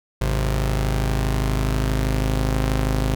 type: tone pair together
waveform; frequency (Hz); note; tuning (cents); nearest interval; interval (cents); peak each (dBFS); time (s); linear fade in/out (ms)
sawtooth; 52.44 / 131; G#1 / C3; +17 / +2; octave + major third; 1585; -16 / -21; 0.21-3.15; 5
effects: none